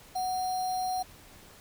sine tone with sample-and-hold, 740 Hz, F#5, in tune, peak -28 dBFS, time 0.15-1.03 s, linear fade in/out 10 ms, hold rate 4900 Hz, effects pink hiss -53 dBFS RMS until 1.6 s

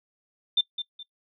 sine tone with echo, 3577 Hz, A7, 28 cents sharp, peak -18 dBFS, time 0.57-0.61 s, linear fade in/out 5 ms, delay 210 ms, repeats 2, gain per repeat -10 dB, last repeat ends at 1.03 s, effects noise-tail reverb RT60 0.1 s tail -20 dB re dry

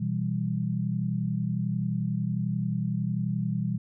sine chord, E minor, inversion second, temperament equal, 123.47 / 164.81 / 196 Hz, B2 / E3 / G3, 0 / 0 / 0 cents, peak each -30 dBFS, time 0-3.78 s, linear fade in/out 10 ms, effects none

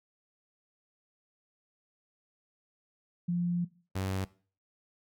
sine / sawtooth tone pair in turn, 174.61 / 95.32 Hz, F3 / G2, 0 / -48 cents, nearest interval minor seventh, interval 1048 cents, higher first, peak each -27 dBFS, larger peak neither, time 3.28-3.65 / 3.95-4.25 s, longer first, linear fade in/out 10 ms, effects noise-tail reverb RT60 0.4 s tail -20 dB re dry

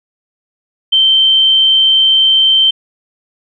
sine tone, 3116 Hz, G7, 11 cents flat, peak -6 dBFS, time 0.92-2.71 s, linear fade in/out 10 ms, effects none

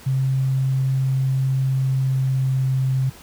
sine tone with pitch glide, 132.8 to 131.73 Hz, C3 to C3, +26 to +12 cents, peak -17 dBFS, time 0.06-3.1 s, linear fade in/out 10 ms, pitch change -14 cents, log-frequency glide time 1.67-2.64 s, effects pink hiss -44 dBFS RMS until 3.22 s

